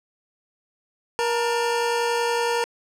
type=tone pair together; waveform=25% pulse; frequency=472.5 / 894.2 Hz; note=A#4 / A5; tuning=+23 / +28 cents; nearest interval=major seventh; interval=1105 cents; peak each=-18 / -24 dBFS; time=1.19-2.64 s; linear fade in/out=0 ms; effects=low-pass 9000 Hz 12 dB/octave + 8-bit